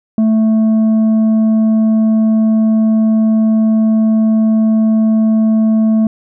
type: tone with tanh clipping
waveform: sine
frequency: 220 Hz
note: A3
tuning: in tune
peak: -9 dBFS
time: 0.18-6.07 s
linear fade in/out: 2 ms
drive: 5 dB
effects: none